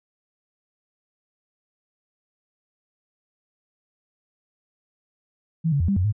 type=tone with pitch steps; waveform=sine; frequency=162.7 / 141.4 / 84.3 / 198 / 90.9 / 106 Hz; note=E3 / C#3 / E2 / G3 / F#2 / G#2; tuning=-22 / +35 / +39 / +18 / -30 / +36 cents; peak=-18 dBFS; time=5.64-6.126 s; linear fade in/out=20 ms; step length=81 ms; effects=none